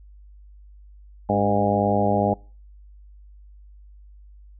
harmonic tone with a mistuned harmonic, 102 Hz, G#2, 31 cents flat, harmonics 1 / 2 / 3 / 4 / 5 / 6 / 7 / 8, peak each -27 / -24 / -29 / -29 / -27 / -25 / -27 / -25 dBFS, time 1.29-2.34 s, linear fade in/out 5 ms, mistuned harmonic 3, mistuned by -43 cents, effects noise-tail reverb RT60 0.4 s tail -26 dB re dry + added 50 Hz sine -44 dBFS peak until 4.59 s

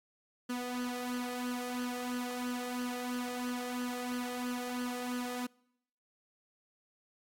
sawtooth tone with flanger, 247.1 Hz, B3, 1 cent sharp, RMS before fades -37 dBFS, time 0.49-5.47 s, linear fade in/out 10 ms, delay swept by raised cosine 0.65 to 1.65 ms, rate 3 Hz, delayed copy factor +0.65, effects noise-tail reverb RT60 0.8 s tail -26 dB re dry + AAC 64 kbps

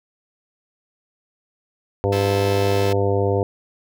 harmonic tone, 99.4 Hz, G2, 25 cents sharp, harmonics 1 / 2 / 3 / 4 / 5 / 6 / 7 / 9, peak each -21 / -32 / -29 / -22 / -22 / -31 / -28 / -31 dBFS, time 2.04-3.43 s, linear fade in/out 0 ms
5% pulse chord, F major seventh, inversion third, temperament just, 327.4 / 349.2 / 436.5 / 523.8 Hz, E4 / F4 / A4 / C5, -12 / 0 / -14 / +2 cents, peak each -23 / -27 / -23 / -24 dBFS, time 2.12-2.93 s, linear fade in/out 5 ms
effects none

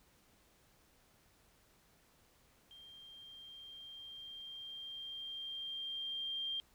sine tone with level ramp, 3186 Hz, G7, 27 cents sharp, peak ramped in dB -54 to -36 dBFS, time 2.71-6.6 s, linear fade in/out 0 ms, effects pink hiss -69 dBFS RMS until 6.74 s

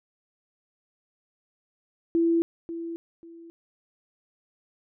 sine tone with echo, 334.1 Hz, E4, 23 cents sharp, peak -19 dBFS, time 2.15-2.42 s, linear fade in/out 0 ms, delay 540 ms, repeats 2, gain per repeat -12 dB, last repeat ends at 3.5 s, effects none

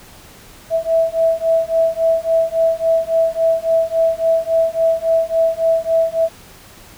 sine beating tone pair, 654 / 657.6 Hz, E5 / E5, -14 / -4 cents, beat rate 3.6 Hz, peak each -16 dBFS, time 0.7-6.29 s, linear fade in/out 50 ms, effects pink hiss -42 dBFS RMS until 6.97 s

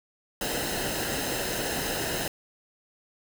pink noise with comb filter, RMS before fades -30 dBFS, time 0.41-2.28 s, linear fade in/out 2 ms, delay 0.87 ms, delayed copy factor -0.65, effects none

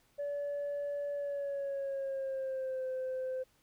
sine tone with pitch glide, 574 to 517.3 Hz, D5 to C5, -40 to -20 cents, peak -32 dBFS, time 0.18-3.44 s, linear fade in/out 20 ms, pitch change -180 cents, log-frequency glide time 1.13-2.86 s, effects tanh soft clip ceiling -32 dBFS + pink hiss -70 dBFS RMS until 3.62 s

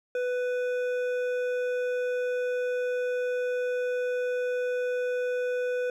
triangle tone with hard clipping, 496.5 Hz, B4, 9 cents sharp, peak -28 dBFS, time 0.15-5.9 s, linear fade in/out 2 ms, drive 13 dB, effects none

